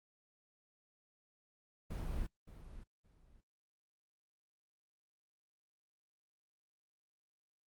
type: noise with echo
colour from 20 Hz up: brown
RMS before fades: -39 dBFS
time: 1.9-2.27 s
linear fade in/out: 10 ms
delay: 570 ms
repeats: 2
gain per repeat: -13 dB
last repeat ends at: 3.41 s
effects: noise-tail reverb RT60 0.1 s tail -24 dB re dry + Opus 32 kbps

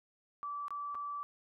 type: tone with dropouts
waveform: sine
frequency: 1158 Hz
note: D6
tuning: 25 cents flat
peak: -37 dBFS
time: 0.43-1.23 s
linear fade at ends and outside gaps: 0 ms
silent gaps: 0.682-0.706 / 0.946-0.952 s
effects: none

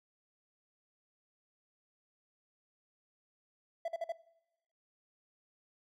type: tone bursts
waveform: triangle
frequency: 667 Hz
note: E5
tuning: 20 cents sharp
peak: -31 dBFS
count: 4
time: 3.85-4.122 s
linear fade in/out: 5 ms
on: 32 ms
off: 48 ms
effects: noise-tail reverb RT60 0.9 s tail -20 dB re dry

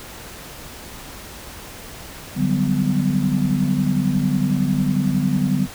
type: chord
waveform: sine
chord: G major seventh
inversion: second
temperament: equal with one note detuned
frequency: 146.83 / 185 / 196 / 251 Hz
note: D3 / F#3 / G3 / B3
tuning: 0 / 0 / 0 / +28 cents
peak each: -22 dBFS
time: 2.35-5.68 s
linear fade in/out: 50 ms
effects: pink hiss -37 dBFS RMS until 5.74 s

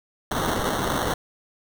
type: noise with sample-and-hold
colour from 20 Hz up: blue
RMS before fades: -25 dBFS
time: 0.31-1.14 s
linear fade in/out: 5 ms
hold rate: 2450 Hz
effects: none

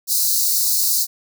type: high-pass noise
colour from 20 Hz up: white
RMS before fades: -18 dBFS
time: 0.07-1.07 s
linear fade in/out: 50 ms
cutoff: 4000 Hz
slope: 96 dB/octave
effects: none

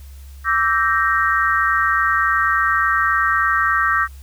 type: chord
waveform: sine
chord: E half-diminished seventh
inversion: third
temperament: equal with one note detuned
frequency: 1155.1 / 1318.5 / 1568 / 1864.7 Hz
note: D6 / E6 / G6 / Bb6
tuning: -29 / 0 / 0 / 0 cents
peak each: -20 dBFS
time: 0.44-4.08 s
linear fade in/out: 50 ms
effects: added 68 Hz sine -35 dBFS peak until 4.22 s + white hiss -51 dBFS RMS until 4.22 s

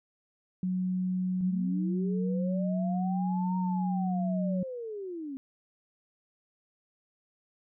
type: tone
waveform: sine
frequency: 184 Hz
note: F#3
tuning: 9 cents flat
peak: -27 dBFS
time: 0.63-4.63 s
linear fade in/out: 2 ms
type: linear two-way sweep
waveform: sine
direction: up then down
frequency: 164.81 to 932.3 to 260.2 Hz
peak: -35 dBFS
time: 1.41-5.37 s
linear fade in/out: 0 ms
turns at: 3.57 s
effects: none

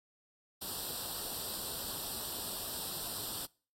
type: noise with comb filter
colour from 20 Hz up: white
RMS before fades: -40 dBFS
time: 0.61-3.46 s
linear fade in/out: 10 ms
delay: 0.23 ms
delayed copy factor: +0.85
effects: noise-tail reverb RT60 0.4 s tail -24 dB re dry + AAC 48 kbps

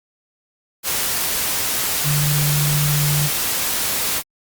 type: tone in noise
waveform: sine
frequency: 146.83 Hz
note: D3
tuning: in tune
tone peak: -17 dBFS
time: 2.03-3.3 s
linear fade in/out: 50 ms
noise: white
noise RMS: -21 dBFS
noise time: 0.83-4.23 s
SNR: +1 dB
effects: Opus 48 kbps

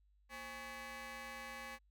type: ring-modulated tone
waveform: 15% pulse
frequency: 293.7 Hz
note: D4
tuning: in tune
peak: -37 dBFS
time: 0.29-1.79 s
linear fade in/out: 50 ms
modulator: 1410 Hz
effects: added 50 Hz sine -68 dBFS peak until 1.9 s

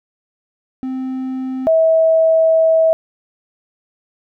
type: tone pair in turn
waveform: triangle / sine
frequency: 260.3 / 646.9 Hz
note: C4 / E5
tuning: -9 / -33 cents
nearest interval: octave + major third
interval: 1576 cents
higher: second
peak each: -18 / -9 dBFS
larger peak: second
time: 0.83-1.67 / 1.67-2.93 s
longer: second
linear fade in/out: 0 ms
effects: none

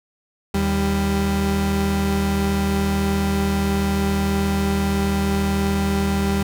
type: tone pair together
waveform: 35% pulse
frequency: 78.4 / 197.56 Hz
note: D#2 / G3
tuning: +14 / +14 cents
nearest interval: octave + major third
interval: 1600 cents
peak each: -21 / -18 dBFS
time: 0.54-6.43 s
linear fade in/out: 5 ms
effects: none

